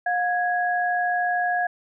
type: tone pair together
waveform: sine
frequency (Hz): 714.4 / 1661.2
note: F5 / G#6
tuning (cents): +39 / 0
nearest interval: octave + minor third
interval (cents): 1461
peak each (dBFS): -22 / -25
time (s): 0.06-1.67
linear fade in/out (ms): 5
effects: none